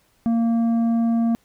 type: tone with tanh clipping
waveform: sine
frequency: 230.6 Hz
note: A#3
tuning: 19 cents flat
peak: -18 dBFS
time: 0.26-1.35 s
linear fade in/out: 0 ms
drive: 7 dB
effects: pink hiss -62 dBFS RMS until 1.44 s